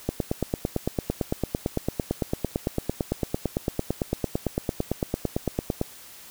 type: click train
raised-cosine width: 2 ms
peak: -10 dBFS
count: 52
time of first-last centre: 0.09-5.814 s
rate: 8.91 Hz
effects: white hiss -46 dBFS RMS until 6.3 s